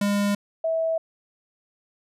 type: tone pair in turn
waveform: square / sine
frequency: 203 / 650.7 Hz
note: G#3 / E5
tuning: -39 / -23 cents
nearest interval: octave + minor sixth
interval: 2016 cents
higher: second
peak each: -21 dBFS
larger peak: neither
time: 0.01-0.35 / 0.64-0.98 s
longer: neither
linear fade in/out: 5 ms
effects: resampled to 32000 Hz